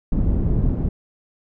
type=low-pass noise; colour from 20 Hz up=pink; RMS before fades=-19 dBFS; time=0.12-0.89 s; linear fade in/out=5 ms; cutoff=220 Hz; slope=12 dB/octave; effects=none